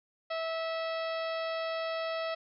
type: harmonic tone with a mistuned harmonic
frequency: 652 Hz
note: E5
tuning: 19 cents flat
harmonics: 1 / 2 / 3 / 4 / 5 / 6 / 7 / 8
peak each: -33 / -39 / -43 / -45 / -47 / -49 / -50 / -51 dBFS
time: 0.3-2.35 s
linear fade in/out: 10 ms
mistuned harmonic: 7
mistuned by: -41 cents
effects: none